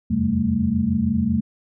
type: tone cluster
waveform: sine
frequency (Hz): 82.6 / 89.9 / 133.2 / 197.8 / 223.4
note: E2 / F#2 / C3 / G3 / A3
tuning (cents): +4 / -49 / +31 / +16 / +27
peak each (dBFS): -29 / -28 / -29 / -23 / -20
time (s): 0.1-1.41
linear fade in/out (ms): 10
effects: none